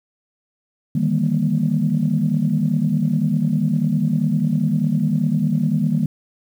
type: tone cluster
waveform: sine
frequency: 151.4 / 161.4 / 199.4 / 234.6 Hz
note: D#3 / E3 / G3 / A#3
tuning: -47 / -36 / +30 / +11 cents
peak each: -21 dBFS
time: 0.95-6.06 s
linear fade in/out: 5 ms
effects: tanh soft clip ceiling -7 dBFS + 8-bit